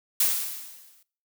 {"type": "noise with exponential decay", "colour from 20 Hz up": "blue", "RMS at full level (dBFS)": -20, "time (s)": [0.2, 1.03], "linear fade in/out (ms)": 5, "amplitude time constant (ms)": 180, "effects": ["noise-tail reverb RT60 0.5 s tail -22 dB re dry"]}